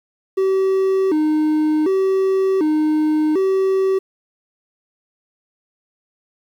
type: tone with vibrato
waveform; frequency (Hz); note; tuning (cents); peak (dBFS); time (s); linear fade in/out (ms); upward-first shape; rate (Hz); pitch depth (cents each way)
triangle; 343.2; F4; -30; -12; 0.37-3.99; 10; square; 0.67; 190
effects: 8-bit